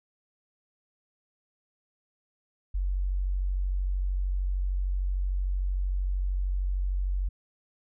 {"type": "tone", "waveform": "sine", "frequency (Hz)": 46.59, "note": "F#1", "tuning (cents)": 13, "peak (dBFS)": -25, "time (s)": [2.74, 7.29], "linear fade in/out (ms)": 10, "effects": []}